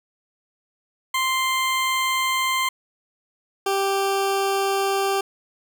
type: tone pair in turn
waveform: 20% pulse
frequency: 1046.5 / 392 Hz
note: C6 / G4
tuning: 0 / 0 cents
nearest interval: octave + perfect fourth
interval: 1700 cents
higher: first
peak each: -15 dBFS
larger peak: neither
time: 1.14-2.69 / 3.66-5.21 s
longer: neither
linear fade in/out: 5 ms
effects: none